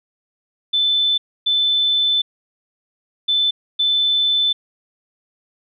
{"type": "tone bursts at uneven times", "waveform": "sine", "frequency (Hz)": 3520, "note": "A7", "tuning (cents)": 0, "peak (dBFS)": -14, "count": 4, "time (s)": [[0.73, 1.18], [1.46, 2.22], [3.28, 3.51], [3.79, 4.53]], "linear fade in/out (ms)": 10, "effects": []}